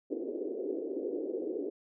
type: band-pass noise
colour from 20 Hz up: white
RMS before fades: -36 dBFS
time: 0.1-1.7 s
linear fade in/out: 10 ms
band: 290 to 480 Hz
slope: 48 dB/octave
effects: none